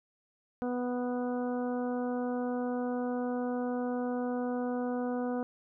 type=harmonic tone; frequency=246.9 Hz; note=B3; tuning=in tune; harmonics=1 / 2 / 3 / 4 / 5 / 6; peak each=-32 / -35 / -40 / -47 / -48 / -49 dBFS; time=0.62-5.43 s; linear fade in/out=0 ms; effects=none